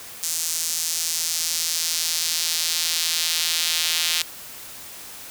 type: tone with high-pass filter sweep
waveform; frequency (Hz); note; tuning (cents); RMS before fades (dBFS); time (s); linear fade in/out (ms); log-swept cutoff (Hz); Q
square; 82.41; E2; 0; -24; 0.23-4.22; 0; 6700 to 3400; 1.4
effects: white hiss -39 dBFS RMS until 5.3 s